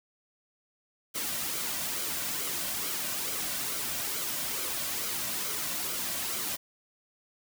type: noise with flanger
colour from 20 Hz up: white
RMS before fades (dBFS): -33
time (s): 1.14-6.57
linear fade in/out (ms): 20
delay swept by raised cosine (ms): 1.1 to 2.4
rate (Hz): 2.3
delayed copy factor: -0.5
effects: none